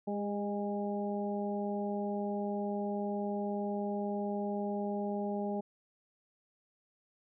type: harmonic tone with a mistuned harmonic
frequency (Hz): 204.5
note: G#3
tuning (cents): -26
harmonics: 1 / 2 / 3 / 4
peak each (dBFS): -35 / -38 / -40 / -41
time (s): 0.07-5.61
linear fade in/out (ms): 10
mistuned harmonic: 2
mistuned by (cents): -16
effects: none